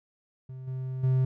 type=tone with level steps; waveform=triangle; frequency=130 Hz; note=C3; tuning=11 cents flat; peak=-36 / -29 / -19 dBFS; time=0.49-1.25 s; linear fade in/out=5 ms; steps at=0.67 / 1.03 s; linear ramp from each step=10 ms; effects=none